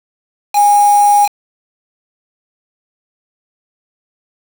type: tone with quantisation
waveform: sine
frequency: 821 Hz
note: G#5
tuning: 20 cents flat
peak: -6 dBFS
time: 0.53-1.29 s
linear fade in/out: 50 ms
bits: 3
effects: none